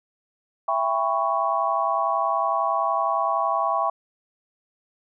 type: chord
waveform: sine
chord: C# half-diminished seventh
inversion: first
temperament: just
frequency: 665.2 / 798.3 / 997.9 / 1108.7 Hz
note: E5 / G5 / B5 / C#6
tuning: +16 / +31 / +18 / 0 cents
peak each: -26 / -26 / -28 / -24 dBFS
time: 0.68-3.9 s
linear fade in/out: 5 ms
effects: none